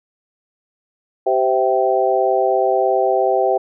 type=harmonic tone with a mistuned harmonic; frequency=129.3 Hz; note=C3; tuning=20 cents flat; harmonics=3 / 4 / 5 / 6; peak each=-19 / -19 / -19 / -19 dBFS; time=1.26-3.58 s; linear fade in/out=10 ms; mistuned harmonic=5; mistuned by=+33 cents; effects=none